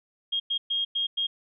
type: tone bursts at uneven times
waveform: sine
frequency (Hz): 3246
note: G#7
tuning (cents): -40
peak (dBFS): -24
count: 5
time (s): 0.32-0.4 / 0.5-0.58 / 0.7-0.85 / 0.95-1.07 / 1.17-1.27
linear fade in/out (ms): 10
effects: none